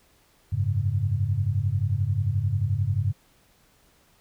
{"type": "chord", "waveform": "sine", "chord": "F# suspended second", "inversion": "none", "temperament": "equal", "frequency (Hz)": [92.5, 103.83, 138.59], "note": ["F#2", "G#2", "C#3"], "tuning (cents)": [0, 0, 0], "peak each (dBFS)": [-27, -24, -29], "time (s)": [0.52, 3.13], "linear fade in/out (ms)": 10, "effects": ["pink hiss -61 dBFS RMS until 4.2 s"]}